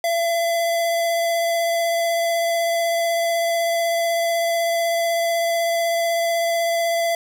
square tone with vibrato, 675 Hz, E5, 41 cents sharp, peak -19 dBFS, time 0.04-7.15 s, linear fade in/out 2 ms, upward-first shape sine, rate 16 Hz, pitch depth 10 cents each way, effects 9-bit

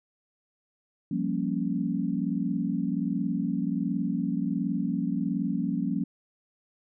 sine chord, G half-diminished seventh, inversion third, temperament equal, 174.61 / 196 / 233.1 / 277.2 Hz, F3 / G3 / Bb3 / Db4, 0 / 0 / 0 / 0 cents, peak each -31 dBFS, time 1.11-6.04 s, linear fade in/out 5 ms, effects none

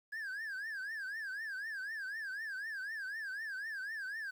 triangle tone with vibrato, 1661.2 Hz, G#6, in tune, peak -37 dBFS, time 0.12-4.31 s, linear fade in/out 10 ms, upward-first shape triangle, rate 4 Hz, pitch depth 190 cents each way, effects 11-bit

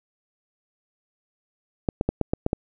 clicks, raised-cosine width 2 ms, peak -8 dBFS, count 7, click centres 1.888 / 2.011 / 2.09 / 2.213 / 2.335 / 2.464 / 2.531 s, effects none

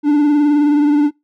triangle tone with vibrato, 293.7 Hz, D4, in tune, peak -7 dBFS, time 0.03-1.11 s, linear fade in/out 50 ms, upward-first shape triangle, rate 19 Hz, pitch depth 46 cents each way, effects noise-tail reverb RT60 0.2 s tail -24 dB re dry

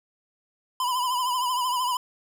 square tone with vibrato, 1000 Hz, B5, 21 cents sharp, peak -24 dBFS, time 0.8-1.97 s, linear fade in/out 2 ms, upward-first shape triangle, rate 13 Hz, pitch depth 76 cents each way, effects none

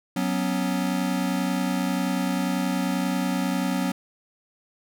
square chord, F# suspended fourth, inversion none, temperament equal, 185 / 246.9 / 277.2 Hz, F#3 / B3 / C#4, 0 / 0 / 0 cents, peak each -27 / -29 / -29 dBFS, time 0.16-3.92 s, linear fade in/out 5 ms, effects none

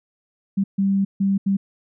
sine tone bursts at uneven times, 196 Hz, G3, in tune, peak -16 dBFS, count 4, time 0.57-0.64 / 0.78-1.05 / 1.2-1.38 / 1.46-1.57 s, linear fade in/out 10 ms, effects none

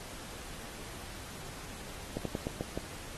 slowing click train, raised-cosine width 2 ms, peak -20 dBFS, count 6, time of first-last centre 2.17-2.776 s, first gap 83 ms, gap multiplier 1.19, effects pink hiss -46 dBFS RMS until 3.17 s + AAC 32 kbps

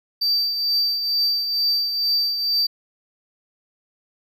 triangle tone with tremolo, 4651 Hz, D8, 18 cents flat, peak -15 dBFS, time 0.21-2.67 s, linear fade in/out 10 ms, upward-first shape triangle, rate 2.2 Hz, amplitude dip 55%, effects none

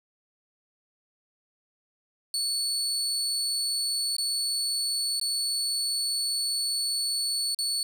30% pulse tone with dropouts, 4435 Hz, C#8, in tune, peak -23 dBFS, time 2.34-7.83 s, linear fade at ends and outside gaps 1 ms, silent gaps 4.166-4.183 / 5.198-5.213 / 7.547-7.588 s, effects none

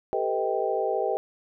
sine tone cluster, 393.6 / 446.2 / 501 / 632 / 785 Hz, G4 / A4 / B4 / D#5 / G5, +7 / +24 / +25 / +27 / +2 cents, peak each -30 dBFS, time 0.13-1.17 s, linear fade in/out 0 ms, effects none

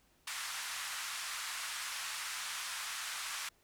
pink band-pass noise, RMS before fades -41 dBFS, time 0.27-3.49 s, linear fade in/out 5 ms, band 1100 to 11000 Hz, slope 24 dB/octave, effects pink hiss -70 dBFS RMS until 3.63 s

